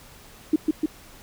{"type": "tone with echo", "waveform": "sine", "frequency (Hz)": 310, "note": "D#4", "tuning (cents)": -6, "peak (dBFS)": -14, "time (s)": [0.53, 0.56], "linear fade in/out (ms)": 5, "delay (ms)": 150, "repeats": 2, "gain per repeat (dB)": -2, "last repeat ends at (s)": 0.86, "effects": ["pink hiss -48 dBFS RMS until 1.22 s"]}